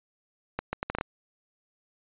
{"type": "accelerating click train", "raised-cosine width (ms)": 0.5, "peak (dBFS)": -14, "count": 7, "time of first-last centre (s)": [0.59, 1.011], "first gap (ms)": 140, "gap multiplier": 0.71, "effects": ["resampled to 8000 Hz"]}